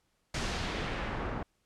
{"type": "noise with low-pass filter sweep", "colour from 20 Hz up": "pink", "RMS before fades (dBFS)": -35, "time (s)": [0.34, 1.43], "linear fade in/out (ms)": 5, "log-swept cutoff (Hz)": [6800, 1200], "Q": 0.95, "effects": ["pink hiss -75 dBFS RMS until 1.65 s", "low-pass 11000 Hz 12 dB/octave"]}